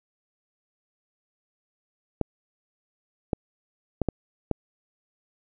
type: clicks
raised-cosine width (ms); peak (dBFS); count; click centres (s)
2; -10; 5; 2.213 / 3.332 / 4.017 / 4.087 / 4.513
effects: none